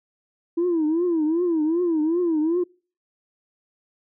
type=tone with vibrato; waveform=sine; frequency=329.6 Hz; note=E4; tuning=in tune; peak=-17 dBFS; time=0.57-2.64 s; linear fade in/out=10 ms; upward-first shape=triangle; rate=2.6 Hz; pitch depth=170 cents each way; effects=noise-tail reverb RT60 0.4 s tail -26 dB re dry + tanh soft clip ceiling -16 dBFS